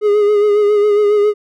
triangle tone with vibrato, 415.3 Hz, G#4, in tune, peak -7 dBFS, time 0.01-1.34 s, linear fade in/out 50 ms, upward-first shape sine, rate 7.3 Hz, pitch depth 35 cents each way, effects none

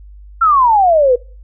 sine exponential sweep, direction down, 1381 to 476.9 Hz, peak -7 dBFS, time 0.41-1.16 s, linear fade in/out 10 ms, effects noise-tail reverb RT60 0.4 s tail -24 dB re dry + added 50 Hz sine -34 dBFS peak until 1.43 s

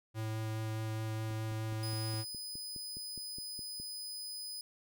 square tone with vibrato, 110 Hz, A2, in tune, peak -36 dBFS, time 0.14-2.25 s, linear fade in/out 50 ms, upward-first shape sine, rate 4.8 Hz, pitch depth 8 cents each way
click train, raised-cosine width 3 ms, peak -37 dBFS, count 13, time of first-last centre 1.31-3.8 s, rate 4.82 Hz
sawtooth tone, 5000 Hz, D#8, 8 cents sharp, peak -38 dBFS, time 1.83-4.61 s, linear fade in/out 2 ms
effects none

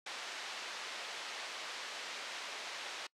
white band-pass noise, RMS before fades -44 dBFS, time 0.06-3.07 s, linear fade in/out 5 ms, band 510 to 4100 Hz, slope 12 dB/octave, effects noise-tail reverb RT60 0.1 s tail -24 dB re dry + low-pass 8000 Hz 12 dB/octave

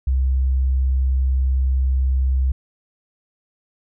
sine tone, 65.41 Hz, C2, in tune, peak -15 dBFS, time 0.07-2.52 s, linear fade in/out 5 ms, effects none

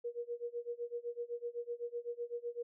sine tone with tremolo, 476.5 Hz, A#4, 38 cents sharp, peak -35 dBFS, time 0.04-2.63 s, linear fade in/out 10 ms, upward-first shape sine, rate 7.9 Hz, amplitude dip 95%, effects none

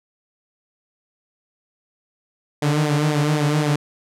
sawtooth tone with flanger, 149.3 Hz, D3, 29 cents sharp, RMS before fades -19 dBFS, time 2.62-3.76 s, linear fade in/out 5 ms, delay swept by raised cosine 0.69 to 5.59 ms, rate 3.9 Hz, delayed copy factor -0.7, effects low-pass 10000 Hz 12 dB/octave

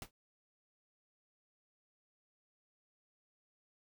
pink noise with exponential decay, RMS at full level -41 dBFS, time 0.02-0.11 s, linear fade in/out 1 ms, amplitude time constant 18 ms, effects none

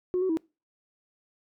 sine tone with pitch steps, 363.3 / 375 / 322.8 Hz, F#4 / F#4 / E4, -32 / +23 / -36 cents, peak -22 dBFS, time 0.14-0.371 s, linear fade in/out 0 ms, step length 77 ms, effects noise-tail reverb RT60 0.3 s tail -25 dB re dry + tanh soft clip ceiling -20 dBFS

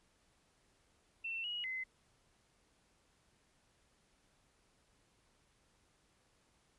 sine tone with pitch steps, 2693 / 2901 / 2048 Hz, E7 / F#7 / C7, +36 / -35 / -38 cents, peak -38 dBFS, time 1.24-1.84 s, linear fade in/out 10 ms, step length 200 ms, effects pink hiss -73 dBFS RMS until 6.78 s + resampled to 24000 Hz

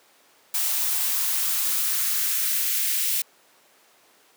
blue noise with high-pass filter sweep, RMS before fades -24 dBFS, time 0.54-3.22 s, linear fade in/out 5 ms, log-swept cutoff 630 to 2300 Hz, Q 1.4, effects pink hiss -57 dBFS RMS until 4.36 s + high-pass 400 Hz 12 dB/octave

